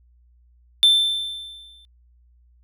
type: tone with exponential decay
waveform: triangle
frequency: 3549 Hz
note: A7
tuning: 14 cents sharp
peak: -8 dBFS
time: 0.83-1.85 s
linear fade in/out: 0 ms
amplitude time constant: 220 ms
effects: added 60 Hz sine -53 dBFS peak until 2.63 s